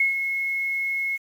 sine tone with ADSR envelope, 2174 Hz, C#7, 34 cents flat, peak -16 dBFS, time 0-1.18 s, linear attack 4 ms, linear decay 130 ms, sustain -7 dB, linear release 28 ms, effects 8-bit

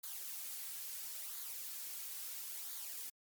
blue noise with flanger, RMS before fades -45 dBFS, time 0.03-3.1 s, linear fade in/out 10 ms, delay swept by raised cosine 0.36 to 3.36 ms, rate 0.74 Hz, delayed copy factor -0.5, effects MP3 96 kbps

